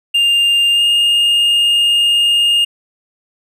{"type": "tone with pitch glide", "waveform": "triangle", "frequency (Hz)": [2803, 2832], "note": ["F7", "F7"], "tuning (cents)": [6, 23], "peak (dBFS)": -8, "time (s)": [0.14, 2.65], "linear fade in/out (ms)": 10, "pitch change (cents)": 17, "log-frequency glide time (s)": [0.73, 0.82], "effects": []}